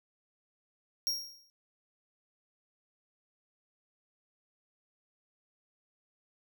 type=tone with exponential decay; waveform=45% pulse; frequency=5588 Hz; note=F8; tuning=in tune; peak=-27 dBFS; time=1.07-1.5 s; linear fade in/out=0 ms; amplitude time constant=93 ms; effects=none